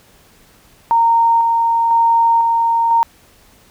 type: tone with tremolo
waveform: sine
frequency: 923 Hz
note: A#5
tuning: 17 cents flat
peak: -9 dBFS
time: 0.91-3.03 s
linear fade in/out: 0 ms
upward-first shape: square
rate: 1 Hz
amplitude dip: 25%
effects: pink hiss -49 dBFS RMS until 3.7 s